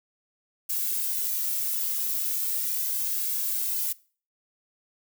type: noise with flanger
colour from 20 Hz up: violet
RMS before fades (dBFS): -28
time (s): 0.69-3.93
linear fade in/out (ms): 10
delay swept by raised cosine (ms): 1.8 to 2.37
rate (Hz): 0.38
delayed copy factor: +0.75
effects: noise-tail reverb RT60 0.4 s tail -21 dB re dry